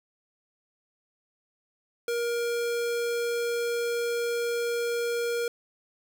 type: tone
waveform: square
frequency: 472.1 Hz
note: A#4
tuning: 22 cents sharp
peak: -27 dBFS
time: 2.08-5.48 s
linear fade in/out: 2 ms
effects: none